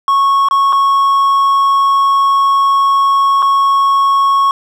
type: tone with dropouts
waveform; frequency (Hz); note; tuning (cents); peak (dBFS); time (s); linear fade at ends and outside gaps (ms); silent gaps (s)
triangle; 1102; C#6; -11; -6; 0.08-4.51; 1; 0.486-0.51 / 0.725-0.729 / 3.422-3.426
effects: none